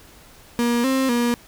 35% pulse tone with pitch steps, 237.9 / 264.8 / 239 Hz, A#3 / C4 / A#3, +35 / +21 / +43 cents, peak -16 dBFS, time 0.59-1.34 s, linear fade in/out 0 ms, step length 250 ms, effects pink hiss -48 dBFS RMS until 1.47 s

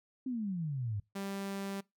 sine exponential sweep, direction down, 267.4 to 98 Hz, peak -33 dBFS, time 0.26-1 s, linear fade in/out 5 ms
sawtooth tone, 196.9 Hz, G3, 8 cents sharp, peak -33 dBFS, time 1.15-1.81 s, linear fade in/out 10 ms
effects noise-tail reverb RT60 0.2 s tail -23 dB re dry

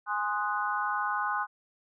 sine chord, Ab dominant seventh, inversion none, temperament equal, 830.6 / 1046.5 / 1244.5 / 1480 Hz, Ab5 / C6 / Eb6 / Gb6, 0 / 0 / 0 / 0 cents, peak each -33 dBFS, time 0.06-1.47 s, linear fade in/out 50 ms, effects none

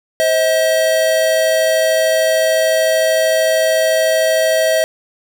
square tone pair together, 526.6 / 640 Hz, C5 / D#5, +11 / +49 cents, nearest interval minor third, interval 338 cents, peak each -20 / -13 dBFS, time 0.2-4.84 s, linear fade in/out 0 ms, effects none

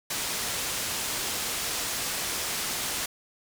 white low-pass noise, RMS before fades -31 dBFS, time 0.1-3.06 s, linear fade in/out 5 ms, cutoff 10000 Hz, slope 12 dB/octave, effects none

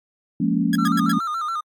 sine chord, Bb minor seventh, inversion second, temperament just, 174.81 / 209.8 / 233.1 / 279.7 Hz, F3 / Ab3 / Bb3 / Db4, +2 / +18 / 0 / +16 cents, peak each -23 dBFS, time 0.4-1.19 s, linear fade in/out 5 ms
sawtooth tone bursts, 1661.2 Hz, G#6, in tune, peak -20 dBFS, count 4, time 0.73-1.119 s, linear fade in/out 2 ms, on 26 ms, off 95 ms
triangle tone with vibrato, 1284 Hz, E6, 46 cents flat, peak -21 dBFS, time 0.78-1.61 s, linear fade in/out 10 ms, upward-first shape square, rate 7.1 Hz, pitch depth 84 cents each way
effects AAC 64 kbps

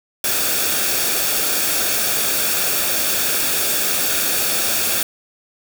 white noise with comb filter, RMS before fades -19 dBFS, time 0.24-5.03 s, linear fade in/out 2 ms, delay 0.99 ms, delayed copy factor -0.5, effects none

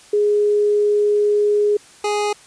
sine / 25% pulse tone pair in turn, 415.3 / 415.3 Hz, G#4 / G#4, 0 / 0 cents, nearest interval unison, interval 0 cents, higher neither, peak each -13 / -14 dBFS, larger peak first, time 0.13-1.77 / 2.04-2.33 s, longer first, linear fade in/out 5 ms, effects white hiss -46 dBFS RMS until 2.46 s + resampled to 22050 Hz

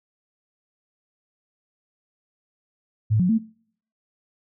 sine tone with pitch steps, 108.5 / 180.4 / 223.9 Hz, A2 / F#3 / A3, -24 / -44 / +30 cents, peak -16 dBFS, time 3.1-3.388 s, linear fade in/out 20 ms, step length 96 ms, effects noise-tail reverb RT60 0.6 s tail -24 dB re dry

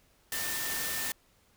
sine tone in noise, 1797 Hz, A6, 36 cents sharp, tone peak -39 dBFS, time 0.32-1.12 s, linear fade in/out 2 ms, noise white, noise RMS -34 dBFS, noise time 0.32-1.12 s, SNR -8 dB, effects pink hiss -66 dBFS RMS until 1.56 s

